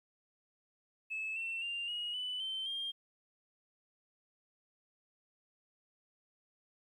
sine tone with pitch steps, 2603 / 2695 / 2790 / 2888 / 2990 / 3096 / 3205 Hz, E7 / E7 / F7 / F#7 / F#7 / G7 / G7, -22 / +38 / -2 / -43 / +17 / -22 / +38 cents, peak -35 dBFS, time 1.1-2.92 s, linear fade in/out 20 ms, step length 260 ms, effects tanh soft clip ceiling -32 dBFS + 12-bit

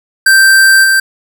square tone with level steps, 1566 Hz, G6, 2 cents flat, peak -4 / -7 dBFS, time 0.26-1 s, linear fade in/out 5 ms, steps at 0.83 s, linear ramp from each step 20 ms, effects none

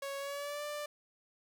sawtooth tone with pitch glide, 554.4 to 590.8 Hz, C#5 to D5, 0 to +10 cents, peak -34 dBFS, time 0.02-0.86 s, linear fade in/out 5 ms, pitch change +110 cents, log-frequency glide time 0.18-0.64 s, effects none

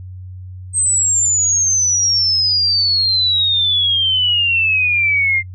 sine exponential sweep, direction down, 8372 to 2093 Hz, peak -12 dBFS, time 0.73-5.43 s, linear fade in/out 50 ms, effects noise-tail reverb RT60 0.1 s tail -26 dB re dry + added 92 Hz sine -29 dBFS peak until 5.54 s

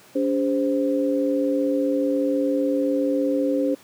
sine tone cluster, 284.8 / 406 / 521 Hz, C#4 / G#4 / C5, +47 / -39 / -7 cents, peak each -21 / -29 / -23 dBFS, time 0.15-3.75 s, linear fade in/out 10 ms, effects pink hiss -50 dBFS RMS until 3.83 s + high-pass 150 Hz 12 dB/octave

